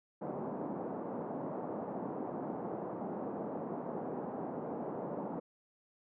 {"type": "band-pass noise", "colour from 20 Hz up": "pink", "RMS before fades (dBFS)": -40, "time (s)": [0.21, 5.4], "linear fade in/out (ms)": 10, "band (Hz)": [180, 890], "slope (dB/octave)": 24, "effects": []}